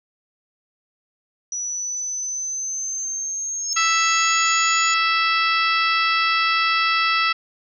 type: exponential sweep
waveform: sine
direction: up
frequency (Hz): 5870 to 6900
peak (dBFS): -24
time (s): 1.52-4.94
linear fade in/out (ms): 2
type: tone with exponential growth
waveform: sine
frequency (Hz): 5280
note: E8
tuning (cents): +2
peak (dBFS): -19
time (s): 3.57-3.73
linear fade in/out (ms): 0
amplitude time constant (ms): 33
type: harmonic tone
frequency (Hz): 659.3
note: E5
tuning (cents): 0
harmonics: 2 / 3 / 4 / 5 / 6 / 7 / 8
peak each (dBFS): -20 / -24 / -23 / -28 / -32 / -29 / -30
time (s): 3.76-7.33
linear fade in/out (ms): 10
effects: none